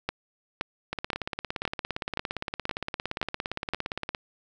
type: two click trains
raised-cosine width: 0.3 ms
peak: -11 / -14 dBFS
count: 8 / 57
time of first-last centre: 0.09-3.736 / 0.93-4.148 s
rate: 1.92 / 17.4 Hz
effects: none